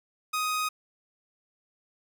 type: tone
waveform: sawtooth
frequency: 1251 Hz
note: D#6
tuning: 9 cents sharp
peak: -23 dBFS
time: 0.33-0.69 s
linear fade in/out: 10 ms
effects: none